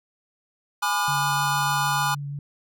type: chord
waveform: square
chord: G# diminished seventh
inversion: none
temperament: just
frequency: 830.6 / 996.7 / 1196.1 / 1435.3 Hz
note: G#5 / B5 / D6 / F6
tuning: 0 / +16 / +31 / +47 cents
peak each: -28 dBFS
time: 0.82-2.15 s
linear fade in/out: 10 ms
type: tone with vibrato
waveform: sine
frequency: 142.5 Hz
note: C#3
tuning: 48 cents sharp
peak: -29 dBFS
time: 1.08-2.39 s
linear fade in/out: 2 ms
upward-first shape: triangle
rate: 6.5 Hz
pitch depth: 15 cents each way
effects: none